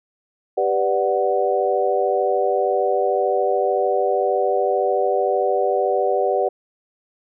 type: chord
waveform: sine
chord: G major seventh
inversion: none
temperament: equal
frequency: 392 / 493.9 / 587.3 / 740 Hz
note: G4 / B4 / D5 / F#5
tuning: 0 / 0 / 0 / 0 cents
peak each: -22 dBFS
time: 0.57-6.49 s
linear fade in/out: 10 ms
effects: none